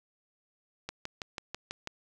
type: click train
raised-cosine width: 0.2 ms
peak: -19 dBFS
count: 7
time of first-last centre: 0.89-1.874 s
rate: 6.1 Hz
effects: none